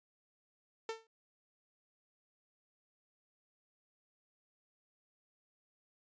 sawtooth tone with exponential decay, 448.3 Hz, A4, 32 cents sharp, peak -31 dBFS, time 0.89-1.07 s, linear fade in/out 2 ms, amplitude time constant 38 ms, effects resampled to 16000 Hz

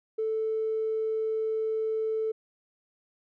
triangle tone with tanh clipping, 440 Hz, A4, in tune, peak -26 dBFS, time 0.18-2.32 s, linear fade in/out 10 ms, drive 4 dB, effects none

